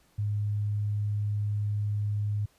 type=tone; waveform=sine; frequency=103.83 Hz; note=G#2; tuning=in tune; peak=-26 dBFS; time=0.18-2.46 s; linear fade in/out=10 ms; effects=pink hiss -65 dBFS RMS until 2.58 s + resampled to 32000 Hz